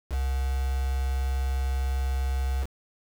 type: tone with quantisation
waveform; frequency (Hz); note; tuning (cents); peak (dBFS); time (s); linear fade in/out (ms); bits
sine; 66.2; C2; +21; -24; 0.09-2.67; 50; 6
effects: none